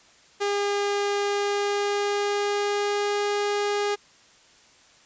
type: tone with pitch glide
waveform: sawtooth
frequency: 405.7 to 410.2 Hz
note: G#4 to G#4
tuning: -41 to -21 cents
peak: -19 dBFS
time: 0.4-3.96 s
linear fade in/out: 20 ms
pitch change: +20 cents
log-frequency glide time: 1.22-3.25 s
effects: white hiss -55 dBFS RMS until 5.05 s + resampled to 16000 Hz